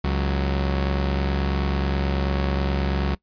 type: tone pair together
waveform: sawtooth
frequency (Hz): 69.3 / 185.01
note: C#2 / F#3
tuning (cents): 0 / 0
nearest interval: octave + perfect fourth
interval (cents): 1700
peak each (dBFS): -18 / -23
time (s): 0.04-3.15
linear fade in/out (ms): 5
effects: noise-tail reverb RT60 0.1 s tail -21 dB re dry + resampled to 11025 Hz